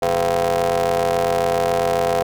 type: ring-modulated tone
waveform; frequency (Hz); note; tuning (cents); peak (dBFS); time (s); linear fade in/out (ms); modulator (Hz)
30% pulse; 87.31; F2; 0; -11; 0.02-2.23; 5; 593
effects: none